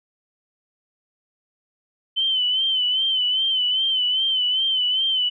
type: tone with vibrato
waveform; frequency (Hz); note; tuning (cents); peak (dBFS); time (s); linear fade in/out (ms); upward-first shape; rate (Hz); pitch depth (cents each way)
sine; 3058; G7; -44; -18; 2.16-5.3; 20; sine; 2.5; 61
effects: none